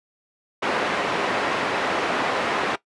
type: band-pass noise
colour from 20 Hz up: pink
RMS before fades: -24 dBFS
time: 0.62-2.76 s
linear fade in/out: 10 ms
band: 360 to 2300 Hz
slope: 12 dB/octave
effects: noise-tail reverb RT60 0.1 s tail -17 dB re dry + resampled to 24000 Hz